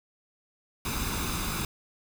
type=noise with comb filter; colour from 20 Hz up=pink; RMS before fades=-31 dBFS; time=0.85-1.65 s; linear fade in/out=2 ms; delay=0.8 ms; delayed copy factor=+0.6; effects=none